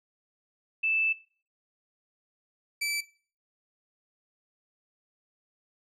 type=tone pair in turn; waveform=sine / sawtooth; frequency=2637 / 2318 Hz; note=E7 / D7; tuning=0 / -23 cents; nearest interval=major second; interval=223 cents; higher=first; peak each=-24 dBFS; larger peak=neither; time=0.83-1.13 / 2.81-3.01 s; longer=first; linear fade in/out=10 ms; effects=noise-tail reverb RT60 0.4 s tail -18 dB re dry + low-pass 12000 Hz 12 dB/octave